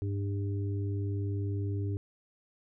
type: harmonic tone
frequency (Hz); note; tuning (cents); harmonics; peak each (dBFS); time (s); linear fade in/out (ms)
100; G2; +35; 1 / 3 / 4; -30 / -40 / -42; 0.02-1.97; 0
effects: none